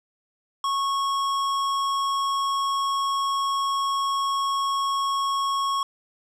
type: tone with hard clipping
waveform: sine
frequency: 1100 Hz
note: C#6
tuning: 14 cents flat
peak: -24 dBFS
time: 0.64-5.83 s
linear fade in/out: 2 ms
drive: 13 dB
effects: none